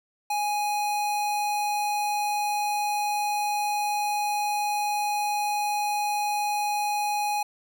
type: tone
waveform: square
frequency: 830.6 Hz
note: G#5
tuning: in tune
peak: -25 dBFS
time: 0.3-7.43 s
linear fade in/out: 5 ms
effects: none